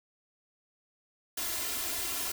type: noise with comb filter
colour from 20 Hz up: white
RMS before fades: -34 dBFS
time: 1.37-2.32 s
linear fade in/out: 5 ms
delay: 2.9 ms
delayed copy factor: +1
effects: none